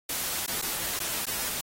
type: noise with dropouts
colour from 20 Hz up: white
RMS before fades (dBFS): -31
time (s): 0.09-1.61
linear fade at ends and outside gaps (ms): 5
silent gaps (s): 0.464-0.477 / 0.617-0.622 / 0.992-1.001 / 1.256-1.267
effects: AAC 48 kbps